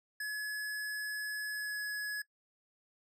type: tone with pitch glide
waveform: square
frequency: 1700 to 1689.2 Hz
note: G#6 to G#6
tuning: +40 to +29 cents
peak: -36 dBFS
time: 0.2-2.22 s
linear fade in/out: 5 ms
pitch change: -11 cents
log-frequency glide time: 1.51-1.8 s
effects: noise-tail reverb RT60 0.1 s tail -21 dB re dry